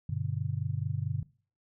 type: chord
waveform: sine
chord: G major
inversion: none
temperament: just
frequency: 98 / 122.5 / 147 Hz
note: G2 / B2 / D3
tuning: 0 / -14 / +2 cents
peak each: -34 dBFS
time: 0.09-1.23 s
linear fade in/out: 5 ms
effects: noise-tail reverb RT60 0.4 s tail -20 dB re dry